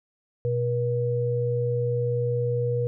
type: tone pair together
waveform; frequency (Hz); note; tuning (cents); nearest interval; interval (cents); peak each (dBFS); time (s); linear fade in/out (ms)
sine; 122.28 / 480.7; B2 / B4; -17 / -47; 2 octaves; 2370; -25; 0.45-2.87; 0
effects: none